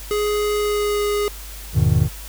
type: tone with pitch glide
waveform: square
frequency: 417.4 to 413.1 Hz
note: G#4 to G#4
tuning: +9 to -9 cents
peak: -19 dBFS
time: 0.11-1.28 s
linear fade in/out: 0 ms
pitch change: -18 cents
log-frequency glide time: 0.56-1.03 s
type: chord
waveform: triangle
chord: E major seventh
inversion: none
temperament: just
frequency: 82.41 / 103.01 / 123.61 / 154.51 Hz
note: E2 / G#2 / B2 / D#3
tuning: 0 / -14 / +2 / -12 cents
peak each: -17 dBFS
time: 1.73-2.09 s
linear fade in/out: 50 ms
effects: added 50 Hz sine -34 dBFS peak until 2.28 s + white hiss -38 dBFS RMS until 2.28 s